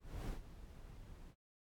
brown noise with ADSR envelope, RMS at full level -40 dBFS, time 0-1.35 s, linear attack 280 ms, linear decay 120 ms, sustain -14 dB, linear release 56 ms, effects AAC 64 kbps

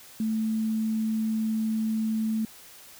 sine tone, 220 Hz, A3, in tune, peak -24 dBFS, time 0.2-2.45 s, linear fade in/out 2 ms, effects white hiss -49 dBFS RMS until 2.99 s

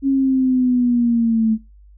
sine linear sweep, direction down, 274.9 to 217.9 Hz, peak -13 dBFS, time 0.02-1.58 s, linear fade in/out 50 ms, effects noise-tail reverb RT60 0.2 s tail -22 dB re dry + added 50 Hz sine -43 dBFS peak until 1.97 s

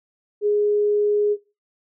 sine tone, 415.3 Hz, G#4, in tune, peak -16 dBFS, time 0.41-1.37 s, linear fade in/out 50 ms, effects noise-tail reverb RT60 0.3 s tail -20 dB re dry

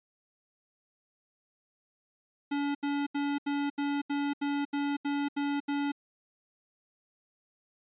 square tone bursts, 285.3 Hz, C#4, 50 cents sharp, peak -29 dBFS, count 11, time 2.51-5.92 s, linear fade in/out 10 ms, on 240 ms, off 77 ms, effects resampled to 8000 Hz

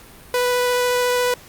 sawtooth tone with vibrato, 493.9 Hz, B4, in tune, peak -13 dBFS, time 0.34-1.34 s, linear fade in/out 2 ms, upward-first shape triangle, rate 14 Hz, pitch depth 8 cents each way, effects pink hiss -44 dBFS RMS until 1.48 s + Opus 48 kbps

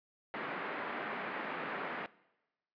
white band-pass noise, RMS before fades -40 dBFS, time 0.34-2.06 s, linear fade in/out 0 ms, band 180 to 2000 Hz, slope 24 dB/octave, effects noise-tail reverb RT60 1.0 s tail -21 dB re dry + resampled to 11025 Hz

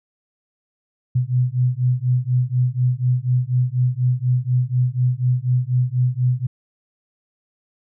sine beating tone pair, 123.47 / 127.57 Hz, B2 / C3, 0 / -43 cents, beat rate 4.1 Hz, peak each -19 / -19 dBFS, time 1.15-6.47 s, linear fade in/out 10 ms, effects none

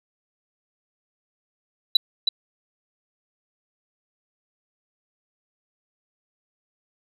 sine tone with echo, 3951 Hz, B7, in tune, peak -9 dBFS, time 1.95-1.97 s, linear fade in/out 5 ms, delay 320 ms, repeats 1, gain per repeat -7 dB, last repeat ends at 2.29 s, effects tanh soft clip ceiling -9 dBFS

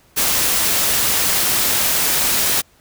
white noise, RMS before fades -17 dBFS, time 0.16-2.62 s, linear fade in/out 20 ms, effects pink hiss -54 dBFS RMS until 2.8 s

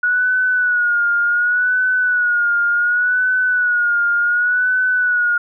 sine tone with vibrato, 1458 Hz, F#6, 26 cents flat, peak -13 dBFS, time 0.03-5.38 s, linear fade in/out 5 ms, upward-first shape sine, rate 0.68 Hz, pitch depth 57 cents each way, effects none

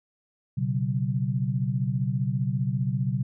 sine chord, B suspended second, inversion none, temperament equal with one note detuned, 123.47 / 138.59 / 188.99 Hz, B2 / C#3 / F#3, 0 / 0 / +37 cents, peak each -27 / -27 / -30 dBFS, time 0.57-3.23 s, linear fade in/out 10 ms, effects none

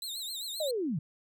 sawtooth tone with vibrato, 3922 Hz, B7, 13 cents flat, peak -33 dBFS, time 0.02-0.71 s, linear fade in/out 2 ms, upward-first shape triangle, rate 7.6 Hz, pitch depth 160 cents each way
sine linear sweep, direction down, 646 to 130.4 Hz, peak -29 dBFS, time 0.6-0.99 s, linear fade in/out 5 ms
effects none

